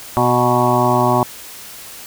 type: harmonic tone with a mistuned harmonic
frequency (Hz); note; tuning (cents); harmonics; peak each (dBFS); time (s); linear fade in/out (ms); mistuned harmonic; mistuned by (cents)
122.9; B2; -8; 1 / 2 / 3 / 5 / 6 / 7 / 8 / 9; -20 / -20 / -20 / -20 / -20 / -20 / -20 / -20; 0.17-1.23; 0; 8; -32
effects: white hiss -35 dBFS RMS until 2.06 s